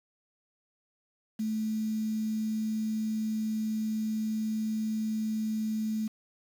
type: tone with quantisation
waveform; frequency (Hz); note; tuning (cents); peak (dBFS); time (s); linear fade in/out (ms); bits
sine; 217.9; A3; -17; -28; 1.39-6.08; 10; 8
effects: none